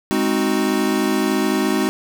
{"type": "chord", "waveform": "square", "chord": "Ab dominant seventh", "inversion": "none", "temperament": "equal", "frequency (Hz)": [207.7, 261.6, 311.1, 370], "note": ["Ab3", "C4", "Eb4", "Gb4"], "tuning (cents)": [0, 0, 0, 0], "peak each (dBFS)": -23, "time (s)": [0.11, 1.89], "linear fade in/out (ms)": 0, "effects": []}